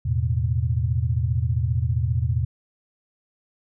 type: chord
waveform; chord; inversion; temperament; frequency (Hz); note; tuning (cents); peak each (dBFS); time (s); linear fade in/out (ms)
sine; E suspended fourth; none; equal with one note detuned; 82.41 / 110 / 125.05; E2 / A2 / B2; 0 / 0 / +22; -24; 0.05-2.45; 10
effects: none